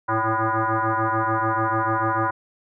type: tone with frequency modulation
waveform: sine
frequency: 114.4 Hz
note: A#2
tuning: 32 cents flat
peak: -19 dBFS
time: 0.08-2.31 s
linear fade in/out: 10 ms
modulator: 222 Hz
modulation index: 6.1
effects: none